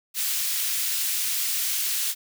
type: high-pass noise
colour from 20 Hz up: white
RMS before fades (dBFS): -26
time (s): 0.14-2.15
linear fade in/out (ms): 50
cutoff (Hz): 2300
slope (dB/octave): 12
effects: none